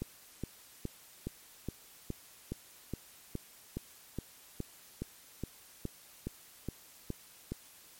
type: click train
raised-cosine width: 3 ms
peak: -23 dBFS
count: 19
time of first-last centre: 0.02-7.52 s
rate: 2.4 Hz
effects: white hiss -57 dBFS RMS until 7.99 s + MP3 64 kbps